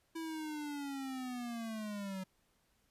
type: linear sweep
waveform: square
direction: down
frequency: 329.8 to 185.9 Hz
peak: -40 dBFS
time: 0.15-2.24 s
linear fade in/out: 10 ms
effects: pink hiss -75 dBFS RMS until 2.9 s + resampled to 32000 Hz